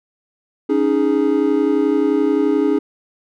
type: chord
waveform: triangle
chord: C# suspended second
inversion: none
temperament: equal with one note detuned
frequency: 279.6 / 311.1 / 415.3 Hz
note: C#4 / D#4 / G#4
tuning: +15 / 0 / 0 cents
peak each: -16 dBFS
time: 0.69-2.79 s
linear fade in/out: 10 ms
effects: none